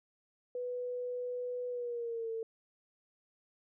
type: tone with pitch glide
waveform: sine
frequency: 493.9 to 450.3 Hz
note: B4 to A4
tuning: 0 to +40 cents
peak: -35 dBFS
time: 0.55-2.43 s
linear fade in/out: 2 ms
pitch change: -160 cents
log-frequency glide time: 1.69-2.31 s
effects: none